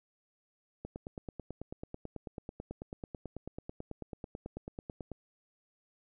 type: click train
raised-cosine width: 2 ms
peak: -27 dBFS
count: 40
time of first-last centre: 0.85-5.117 s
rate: 9.14 Hz
effects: none